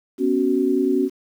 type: chord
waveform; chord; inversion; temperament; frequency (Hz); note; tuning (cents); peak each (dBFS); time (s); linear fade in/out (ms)
sine; B suspended second; none; equal with one note detuned; 246.9 / 277.2 / 372.6; B3 / C#4 / F#4; 0 / 0 / +12; -23 / -20 / -20; 0.18-1.1; 50
effects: 8-bit